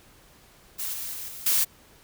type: noise with level steps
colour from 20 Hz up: blue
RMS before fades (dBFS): -31 / -34 / -36 / -40 / -22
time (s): 0.78-1.65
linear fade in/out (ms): 20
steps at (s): 0.93 / 1.13 / 1.28 / 1.46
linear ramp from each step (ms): 5
effects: pink hiss -55 dBFS RMS until 2.03 s